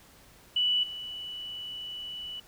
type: tone with level steps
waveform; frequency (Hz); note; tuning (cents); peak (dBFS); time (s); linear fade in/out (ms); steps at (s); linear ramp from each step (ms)
sine; 2961; F#7; +1; -23 / -36; 0.56-2.4; 5; 0.83; 5
effects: pink hiss -56 dBFS RMS until 2.47 s